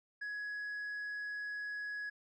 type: tone with tanh clipping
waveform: sine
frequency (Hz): 1676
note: G#6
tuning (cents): +15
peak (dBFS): -39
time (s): 0.21-2.1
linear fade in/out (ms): 10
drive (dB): 2
effects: none